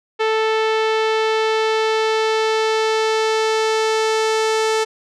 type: tone with low-pass filter sweep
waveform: sawtooth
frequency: 440 Hz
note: A4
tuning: in tune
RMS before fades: -18 dBFS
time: 0.19-4.85 s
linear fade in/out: 20 ms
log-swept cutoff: 3200 to 6900 Hz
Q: 1.1
effects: none